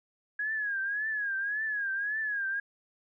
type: tone with vibrato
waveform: sine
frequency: 1661.2 Hz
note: G#6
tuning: in tune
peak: -29 dBFS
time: 0.39-2.6 s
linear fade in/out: 5 ms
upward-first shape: triangle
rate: 1.8 Hz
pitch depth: 120 cents each way
effects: none